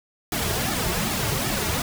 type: noise with flanger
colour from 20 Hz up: pink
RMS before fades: -25 dBFS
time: 0.32-1.82 s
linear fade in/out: 2 ms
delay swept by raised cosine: 1.9 to 4 ms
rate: 2.6 Hz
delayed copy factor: -0.75
effects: none